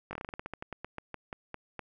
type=slowing click train; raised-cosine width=0.5 ms; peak=-23 dBFS; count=19; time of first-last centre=0.11-1.793 s; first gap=20 ms; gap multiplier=1.16; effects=none